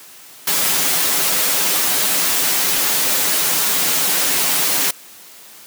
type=noise with comb filter; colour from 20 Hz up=white; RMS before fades=-17 dBFS; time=0.47-4.91 s; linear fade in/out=5 ms; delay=8.8 ms; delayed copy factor=-0.6; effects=white hiss -41 dBFS RMS until 5.66 s + high-pass 150 Hz 12 dB/octave